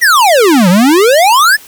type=exponential two-way sweep; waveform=square; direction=down then up; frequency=2009 to 170 to 1797 Hz; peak=-5 dBFS; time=0.01-1.57 s; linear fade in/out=20 ms; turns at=0.69 s; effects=white hiss -36 dBFS RMS until 1.67 s